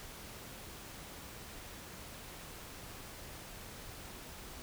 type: silence
effects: pink hiss -49 dBFS RMS until 4.62 s